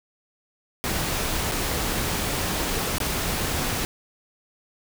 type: noise with dropouts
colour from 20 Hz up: pink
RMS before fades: -26 dBFS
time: 0.84-3.85 s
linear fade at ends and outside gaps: 0 ms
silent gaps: 1.514-1.52 / 2.983-3.002 s
effects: none